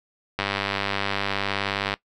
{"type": "click train", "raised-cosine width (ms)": 0.3, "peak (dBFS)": -8, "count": 155, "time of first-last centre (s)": [0.39, 1.939], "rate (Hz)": 99.4, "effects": ["noise-tail reverb RT60 0.1 s tail -19 dB re dry"]}